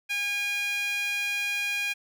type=tone with high-pass filter; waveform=sawtooth; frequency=814 Hz; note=G#5; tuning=35 cents flat; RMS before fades=-29 dBFS; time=0.09-1.94 s; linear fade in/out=20 ms; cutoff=2200 Hz; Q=8; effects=none